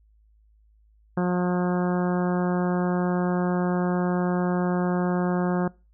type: harmonic tone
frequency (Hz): 179.1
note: F3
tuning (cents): +44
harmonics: 1 / 2 / 3 / 4 / 5 / 6 / 7 / 8 / 9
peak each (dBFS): -22 / -28 / -32 / -34 / -36 / -38 / -39 / -40 / -41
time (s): 1.17-5.68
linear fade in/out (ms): 5
effects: noise-tail reverb RT60 0.3 s tail -24 dB re dry + added 53 Hz sine -56 dBFS peak until 5.93 s